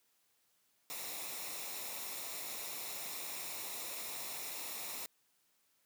white noise with comb filter, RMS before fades -43 dBFS, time 0.9-5.06 s, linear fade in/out 0 ms, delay 0.64 ms, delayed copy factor -0.55, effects white hiss -75 dBFS RMS until 5.85 s + high-pass 100 Hz 12 dB/octave

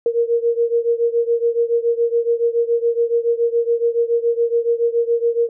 sine beating tone pair, 465.5 / 472.6 Hz, A#4 / A#4, -2 / +24 cents, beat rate 7.1 Hz, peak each -17 / -19 dBFS, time 0.06-5.49 s, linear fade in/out 2 ms, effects none

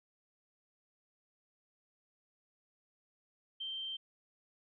sine tone, 3136 Hz, G7, in tune, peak -38 dBFS, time 3.6-3.97 s, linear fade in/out 10 ms, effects none

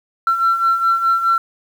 sine beating tone pair, 1349 / 1353.8 Hz, E6 / E6, +40 / +46 cents, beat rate 4.8 Hz, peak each -19 / -13 dBFS, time 0.27-1.38 s, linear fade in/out 2 ms, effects tanh soft clip ceiling -8 dBFS + 7-bit

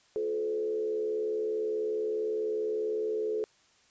sine tone with frequency modulation, 431.5 Hz, A4, 34 cents flat, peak -28 dBFS, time 0.16-3.44 s, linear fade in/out 0 ms, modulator 75.3 Hz, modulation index 0.64, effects white hiss -64 dBFS RMS until 3.9 s + resampled to 16000 Hz

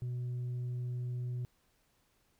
triangle tone with tanh clipping, 123.47 Hz, B2, in tune, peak -35 dBFS, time 0.02-1.45 s, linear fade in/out 0 ms, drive 7 dB, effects pink hiss -73 dBFS RMS until 2.39 s

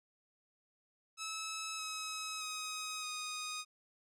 10% pulse tone with pitch steps, 1300 / 1280.6 / 1261.5 / 1242.7 Hz, E6 / D#6 / D#6 / D#6, -24 / +49 / +23 / -3 cents, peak -31 dBFS, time 1.17-3.65 s, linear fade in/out 50 ms, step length 620 ms, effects resampled to 32000 Hz

